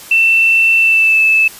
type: tone with pitch glide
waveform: sine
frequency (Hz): 2678 to 2621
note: E7 to E7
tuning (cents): +27 to -11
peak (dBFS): -7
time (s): 0.11-1.48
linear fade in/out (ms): 5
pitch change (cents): -38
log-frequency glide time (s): 0.78-1.22
effects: white hiss -34 dBFS RMS until 1.59 s + resampled to 32000 Hz